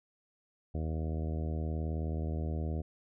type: harmonic tone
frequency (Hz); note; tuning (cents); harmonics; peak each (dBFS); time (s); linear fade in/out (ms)
79; D#2; +27; 1 / 2 / 3 / 4 / 5 / 6 / 7 / 8 / 9; -33 / -39 / -43 / -45 / -47 / -49 / -50 / -51 / -52; 0.74-2.82; 10
effects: none